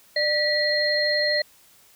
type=tone cluster; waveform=sine; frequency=596 / 1944 / 4208 Hz; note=D5 / B6 / C8; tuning=+25 / -28 / +9 cents; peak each=-24 dBFS; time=0.16-1.42 s; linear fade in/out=5 ms; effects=white hiss -55 dBFS RMS until 1.95 s